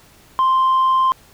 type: tone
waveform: sine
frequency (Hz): 1046.5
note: C6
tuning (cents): 0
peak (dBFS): -10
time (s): 0.39-1.12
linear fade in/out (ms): 0
effects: tanh soft clip ceiling -11 dBFS + pink hiss -49 dBFS RMS until 1.33 s